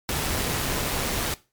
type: noise with amplitude modulation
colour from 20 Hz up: pink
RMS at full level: -25 dBFS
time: 0.09-1.34 s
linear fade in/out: 0 ms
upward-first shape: sine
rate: 140 Hz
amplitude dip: 35%
effects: noise-tail reverb RT60 0.3 s tail -19 dB re dry + MP3 96 kbps